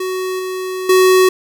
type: tone with level steps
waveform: square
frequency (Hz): 372.4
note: F#4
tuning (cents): +11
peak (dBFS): -19 / -21 / -8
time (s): 0-1.29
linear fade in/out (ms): 5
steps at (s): 0.39 / 0.89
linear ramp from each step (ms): 5
effects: none